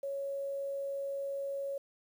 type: tone with quantisation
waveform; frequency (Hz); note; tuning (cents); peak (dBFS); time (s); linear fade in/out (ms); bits
sine; 554.4; C#5; 0; -34; 0.03-1.78; 5; 10
effects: none